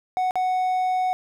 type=tone with dropouts; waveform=triangle; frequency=740 Hz; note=F#5; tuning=in tune; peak=-18 dBFS; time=0.17-1.13 s; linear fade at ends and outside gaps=0 ms; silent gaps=0.309-0.356 s; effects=none